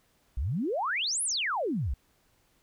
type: exponential two-way sweep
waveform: sine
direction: up then down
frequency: 53.1 to 11170 to 53.1 Hz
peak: -27 dBFS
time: 0.37-1.94 s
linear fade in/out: 5 ms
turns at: 1.23 s
effects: pink hiss -68 dBFS RMS until 2.62 s